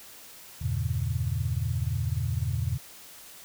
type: chord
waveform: sine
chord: E diminished seventh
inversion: none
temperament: just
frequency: 82.41 / 98.89 / 118.67 / 142.4 Hz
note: E2 / G2 / Bb2 / Db3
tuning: 0 / +16 / +31 / +47 cents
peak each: -31 / -32 / -30 / -33 dBFS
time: 0.61-2.78 s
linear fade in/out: 10 ms
effects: white hiss -48 dBFS RMS until 3.44 s